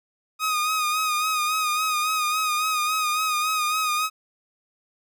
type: tone with vibrato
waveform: sawtooth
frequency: 1244.5 Hz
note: D#6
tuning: in tune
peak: -18 dBFS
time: 0.39-4.1 s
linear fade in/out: 50 ms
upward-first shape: sine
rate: 3.6 Hz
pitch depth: 43 cents each way
effects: none